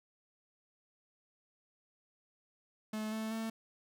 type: tone with pitch steps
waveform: 45% pulse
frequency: 216 / 219.8 / 223.6 Hz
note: A3 / A3 / A3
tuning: -32 / -2 / +28 cents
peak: -36 dBFS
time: 2.93-3.5 s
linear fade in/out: 5 ms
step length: 190 ms
effects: none